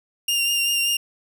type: tone with vibrato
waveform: sawtooth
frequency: 2794 Hz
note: F7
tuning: in tune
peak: -16 dBFS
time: 0.28-0.97 s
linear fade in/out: 5 ms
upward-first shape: triangle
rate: 5.2 Hz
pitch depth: 24 cents each way
effects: none